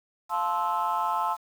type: chord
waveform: sine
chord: F major seventh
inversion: none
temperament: just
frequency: 698.5 / 873.1 / 1047.7 / 1309.6 Hz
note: F5 / A5 / C6 / E6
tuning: 0 / -14 / +2 / -12 cents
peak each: -32 / -27 / -28 / -30 dBFS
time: 0.29-1.37 s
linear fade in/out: 50 ms
effects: tanh soft clip ceiling -17 dBFS + 8-bit